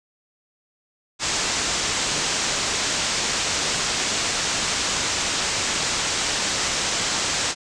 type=low-pass noise; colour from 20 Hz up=white; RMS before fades=-24 dBFS; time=1.19-7.55 s; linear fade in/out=50 ms; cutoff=7800 Hz; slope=48 dB/octave; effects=resampled to 22050 Hz